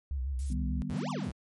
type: tone with vibrato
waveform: sine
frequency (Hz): 66.5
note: C2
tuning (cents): +29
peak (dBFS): -30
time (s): 0.11-0.82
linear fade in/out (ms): 0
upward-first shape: sine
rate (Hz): 6.7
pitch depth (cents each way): 110
type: noise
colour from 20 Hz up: violet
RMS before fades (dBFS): -45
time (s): 0.39-0.53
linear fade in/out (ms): 0
type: chord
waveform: sine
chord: Eb augmented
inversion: none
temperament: equal with one note detuned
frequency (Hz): 153.16 / 196 / 246.9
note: Eb3 / G3 / B3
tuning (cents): -27 / 0 / 0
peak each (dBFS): -37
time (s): 0.5-1.3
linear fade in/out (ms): 5
type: exponential two-way sweep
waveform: square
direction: up then down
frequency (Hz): 51.91 to 1217 to 51.91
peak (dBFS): -37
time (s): 0.89-1.32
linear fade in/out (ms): 10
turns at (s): 1.1
effects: MP3 48 kbps